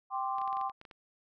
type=chord; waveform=sine; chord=G suspended fourth; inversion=none; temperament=just; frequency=784 / 1045.3 / 1176 Hz; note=G5 / C6 / D6; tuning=0 / -2 / +2 cents; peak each=-34 / -35 / -38 dBFS; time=0.1-0.72 s; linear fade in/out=50 ms
type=clicks; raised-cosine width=0.3 ms; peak=-34 dBFS; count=10; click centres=0.384 / 0.416 / 0.477 / 0.529 / 0.57 / 0.613 / 0.697 / 0.814 / 0.852 / 0.912 s
effects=none